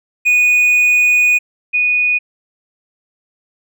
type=tone pair in turn; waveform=triangle / sine; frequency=2475 / 2475 Hz; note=D#7 / D#7; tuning=-10 / -10 cents; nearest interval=unison; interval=0 cents; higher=neither; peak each=-7 / -11 dBFS; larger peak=first; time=0.25-1.39 / 1.73-2.19 s; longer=first; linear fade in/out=20 ms; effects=none